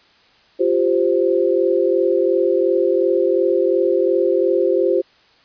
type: chord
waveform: sine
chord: F suspended second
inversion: none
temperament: equal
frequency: 349.2 / 392 / 523.3 Hz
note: F4 / G4 / C5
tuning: 0 / 0 / 0 cents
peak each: -18 dBFS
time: 0.59-5.02 s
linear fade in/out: 20 ms
effects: white hiss -53 dBFS RMS until 5.44 s + resampled to 11025 Hz